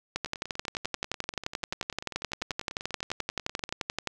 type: two click trains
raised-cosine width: 0.2 ms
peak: -12 / -21 dBFS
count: 46 / 36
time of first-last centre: 0.16-4.073 / 0.26-3.691 s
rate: 11.5 / 10.2 Hz
effects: none